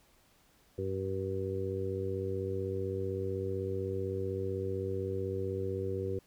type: harmonic tone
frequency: 95.8 Hz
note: G2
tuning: 39 cents flat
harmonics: 1 / 2 / 3 / 4 / 5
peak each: -37 / -44 / -44 / -36 / -38 dBFS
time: 0.78-6.19 s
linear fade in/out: 5 ms
effects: pink hiss -66 dBFS RMS until 6.26 s